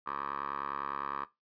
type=tone with band-pass filter; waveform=10% pulse; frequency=69.9 Hz; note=C#2; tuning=15 cents sharp; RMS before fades=-37 dBFS; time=0.06-1.25 s; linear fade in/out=10 ms; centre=1200 Hz; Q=6.8; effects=noise-tail reverb RT60 0.2 s tail -17 dB re dry + resampled to 11025 Hz